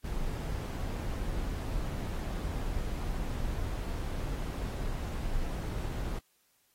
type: noise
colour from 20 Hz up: brown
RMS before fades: -34 dBFS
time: 0.04-6.19 s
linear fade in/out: 5 ms
effects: white hiss -71 dBFS RMS until 6.74 s + AAC 48 kbps